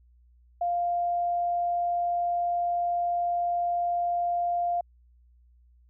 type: tone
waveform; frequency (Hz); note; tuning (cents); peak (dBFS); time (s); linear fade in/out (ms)
sine; 698.5; F5; 0; -24; 0.61-4.81; 5
effects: added 60 Hz sine -56 dBFS peak until 5.89 s